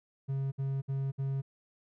triangle tone bursts, 136 Hz, C#3, 33 cents flat, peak -28 dBFS, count 4, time 0.28-1.42 s, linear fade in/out 20 ms, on 240 ms, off 60 ms, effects none

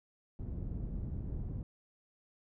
pink low-pass noise, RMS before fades -39 dBFS, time 0.39-1.63 s, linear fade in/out 2 ms, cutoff 180 Hz, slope 12 dB/octave, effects none

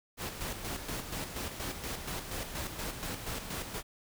pink noise with tremolo, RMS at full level -37 dBFS, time 0.17-3.83 s, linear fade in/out 50 ms, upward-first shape square, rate 4.2 Hz, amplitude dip 50%, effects none

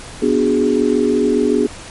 sine chord, G# half-diminished seventh, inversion first, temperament equal, 246.9 / 293.7 / 370 / 415.3 Hz, B3 / D4 / F#4 / G#4, 0 / 0 / 0 / 0 cents, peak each -17 / -18 / -19 / -16 dBFS, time 0.22-1.67 s, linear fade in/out 5 ms, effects pink hiss -34 dBFS RMS until 1.9 s + MP3 48 kbps

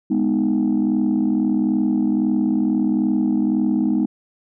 sine chord, G# minor, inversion none, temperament just, 207.7 / 249.2 / 311.5 Hz, G#3 / B3 / D#4, 0 / +16 / +2 cents, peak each -19 dBFS, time 0.1-4.06 s, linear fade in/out 10 ms, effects tanh soft clip ceiling -11 dBFS

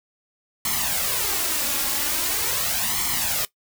white noise with flanger, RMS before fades -24 dBFS, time 0.65-3.45 s, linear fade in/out 2 ms, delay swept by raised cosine 0.93 to 3.63 ms, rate 0.42 Hz, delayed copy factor +0.7, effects noise-tail reverb RT60 0.1 s tail -18 dB re dry

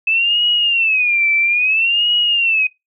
sine tone with vibrato, 2600 Hz, E7, 24 cents flat, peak -12 dBFS, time 0.07-2.67 s, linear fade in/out 5 ms, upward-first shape sine, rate 0.6 Hz, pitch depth 190 cents each way, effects noise-tail reverb RT60 0.2 s tail -24 dB re dry

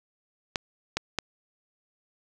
clicks, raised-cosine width 0.2 ms, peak -9 dBFS, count 3, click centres 0.558 / 0.97 / 1.187 s, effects none

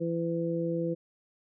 harmonic tone, 167.7 Hz, E3, 30 cents sharp, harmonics 1 / 2 / 3, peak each -32 / -32 / -32 dBFS, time 0-0.95 s, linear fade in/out 20 ms, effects none

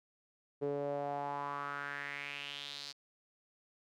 sawtooth tone with band-pass filter sweep, 142.7 Hz, D3, 49 cents flat, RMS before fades -40 dBFS, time 0.61-2.93 s, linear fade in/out 20 ms, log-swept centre 420 to 4700 Hz, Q 4.3, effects none

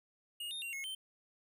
square tone with pitch steps, 2856 / 3672 / 2761 / 2175 / 3104 Hz, F7 / A#7 / F7 / C#7 / G7, +38 / -27 / -20 / -33 / -18 cents, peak -40 dBFS, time 0.4-0.95 s, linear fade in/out 5 ms, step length 110 ms, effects none

